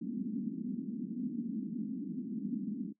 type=band-pass noise; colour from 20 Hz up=white; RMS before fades=-38 dBFS; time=0.01-2.93 s; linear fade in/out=10 ms; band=200 to 260 Hz; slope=48 dB/octave; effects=noise-tail reverb RT60 0.1 s tail -19 dB re dry